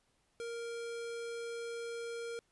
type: tone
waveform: square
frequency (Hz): 466.6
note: A#4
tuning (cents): +2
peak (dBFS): -40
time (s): 0.4-2.39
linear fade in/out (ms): 0
effects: pink hiss -75 dBFS RMS until 2.51 s + resampled to 24000 Hz

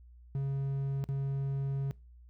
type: tone with dropouts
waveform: triangle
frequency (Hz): 137.4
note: C#3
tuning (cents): -15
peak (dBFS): -28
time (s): 0.35-1.91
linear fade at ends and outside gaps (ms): 0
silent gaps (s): 1.04-1.089
effects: noise-tail reverb RT60 0.3 s tail -23 dB re dry + added 60 Hz sine -52 dBFS peak until 2.29 s

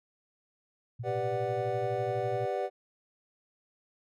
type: tone with tremolo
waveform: sine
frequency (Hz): 119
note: A#2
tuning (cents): +36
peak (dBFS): -33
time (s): 0.99-2.46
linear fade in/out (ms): 10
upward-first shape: sine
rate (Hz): 12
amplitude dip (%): 80
type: chord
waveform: triangle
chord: G major seventh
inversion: none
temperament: equal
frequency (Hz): 392 / 493.9 / 587.3 / 740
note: G4 / B4 / D5 / F#5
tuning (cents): 0 / 0 / 0 / 0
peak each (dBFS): -33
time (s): 1.03-2.7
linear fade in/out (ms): 50
effects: none

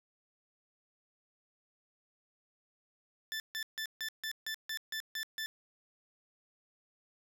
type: tone bursts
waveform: 20% pulse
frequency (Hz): 1761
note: A6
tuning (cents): +1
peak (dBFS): -31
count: 10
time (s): 3.32-5.46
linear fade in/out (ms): 0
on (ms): 79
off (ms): 150
effects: none

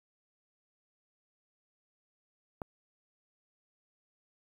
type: click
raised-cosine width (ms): 1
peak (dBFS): -23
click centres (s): 2.618
effects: 9-bit

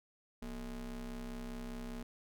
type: ring-modulated tone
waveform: square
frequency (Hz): 102.5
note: G#2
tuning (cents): -22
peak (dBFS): -39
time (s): 0.42-2.03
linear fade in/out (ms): 5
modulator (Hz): 135
effects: none

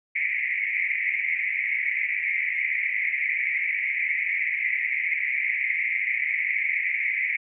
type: band-pass noise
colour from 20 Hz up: pink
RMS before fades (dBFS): -26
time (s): 0.15-7.37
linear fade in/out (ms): 10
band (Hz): 2000 to 2300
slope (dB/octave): 96
effects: none

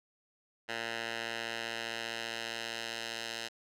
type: tone with band-pass filter sweep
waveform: 10% pulse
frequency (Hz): 115.2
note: A#2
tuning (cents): -20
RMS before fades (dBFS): -39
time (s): 0.68-3.49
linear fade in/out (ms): 20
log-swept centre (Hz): 2200 to 3800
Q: 1
effects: none

